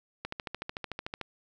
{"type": "click train", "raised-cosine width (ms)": 0.3, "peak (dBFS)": -19, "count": 14, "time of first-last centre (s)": [0.25, 1.213], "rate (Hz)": 13.5, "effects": []}